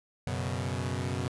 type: chord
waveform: sawtooth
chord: F# suspended fourth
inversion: none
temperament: equal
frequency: 92.5 / 123.47 / 138.59 Hz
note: F#2 / B2 / C#3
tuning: 0 / 0 / 0 cents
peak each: -30 / -30 / -33 dBFS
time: 0.27-1.28 s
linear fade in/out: 0 ms
effects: resampled to 24000 Hz